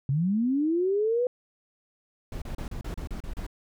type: linear sweep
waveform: sine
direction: up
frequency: 128.7 to 504 Hz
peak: -22 dBFS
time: 0.09-1.27 s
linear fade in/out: 2 ms
type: noise bursts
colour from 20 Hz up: brown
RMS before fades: -34 dBFS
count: 9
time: 2.32-3.466 s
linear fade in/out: 2 ms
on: 98 ms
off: 33 ms
effects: none